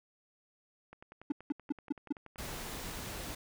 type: click train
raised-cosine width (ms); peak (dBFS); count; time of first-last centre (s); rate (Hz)
0.5; -35; 18; 0.93-2.549; 10.5
type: tone bursts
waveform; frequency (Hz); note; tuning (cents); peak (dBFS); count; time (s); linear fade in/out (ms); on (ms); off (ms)
triangle; 290; D4; -22; -27; 5; 1.3-2.125; 5; 21; 180
type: noise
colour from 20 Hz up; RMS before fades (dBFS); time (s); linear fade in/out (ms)
pink; -42; 2.38-3.35; 5
effects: none